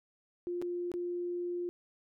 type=tone with dropouts; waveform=sine; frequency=351.6 Hz; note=F4; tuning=12 cents sharp; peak=-33 dBFS; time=0.47-1.69 s; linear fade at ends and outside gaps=0 ms; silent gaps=0.616-0.623 / 0.917-0.939 s; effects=none